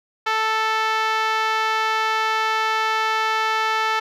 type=tone with band-pass filter; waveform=5% pulse; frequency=440 Hz; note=A4; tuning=in tune; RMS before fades=-21 dBFS; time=0.26-4 s; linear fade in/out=10 ms; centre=1100 Hz; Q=1.3; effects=none